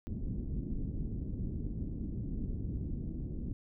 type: low-pass noise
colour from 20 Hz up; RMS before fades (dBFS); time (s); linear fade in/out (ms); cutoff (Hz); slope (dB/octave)
pink; -37; 0.07-3.53; 0; 290; 24
effects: none